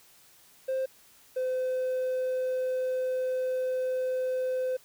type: tone pair in turn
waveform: triangle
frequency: 525 / 512.4 Hz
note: C5 / C5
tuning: +6 / -36 cents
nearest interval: unison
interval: 42 cents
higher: first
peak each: -24 dBFS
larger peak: neither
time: 0.68-0.86 / 1.36-4.77 s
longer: second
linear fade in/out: 10 ms
effects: tanh soft clip ceiling -21 dBFS + white hiss -58 dBFS RMS until 4.84 s